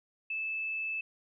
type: tone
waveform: sine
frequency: 2623 Hz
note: E7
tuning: 9 cents flat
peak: -32 dBFS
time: 0.3-1.01 s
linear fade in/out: 5 ms
effects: none